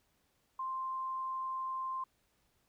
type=tone; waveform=sine; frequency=1048 Hz; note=C6; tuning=2 cents sharp; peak=-35 dBFS; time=0.59-2.04 s; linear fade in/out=5 ms; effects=pink hiss -75 dBFS RMS until 2.68 s